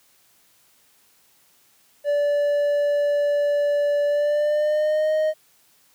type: tone with pitch glide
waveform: triangle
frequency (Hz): 580 to 621.6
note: D5 to D#5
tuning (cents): -22 to -2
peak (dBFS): -16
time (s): 2.04-5.34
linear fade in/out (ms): 50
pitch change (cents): +120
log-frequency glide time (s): 4.06-5.13
effects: white hiss -59 dBFS RMS until 5.94 s + high-pass 60 Hz 12 dB/octave